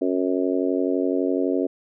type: harmonic tone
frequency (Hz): 91.9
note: F#2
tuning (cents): -11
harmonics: 3 / 4 / 5 / 6 / 7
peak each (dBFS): -23 / -25 / -27 / -30 / -31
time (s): 0.01-1.67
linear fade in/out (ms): 10
effects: none